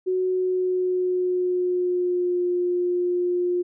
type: tone with pitch glide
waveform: sine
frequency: 370 to 355.5 Hz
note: F#4 to F4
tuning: 0 to +31 cents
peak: -20 dBFS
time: 0.06-3.63 s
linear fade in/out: 20 ms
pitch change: -69 cents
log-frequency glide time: 0.28-2.43 s
effects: none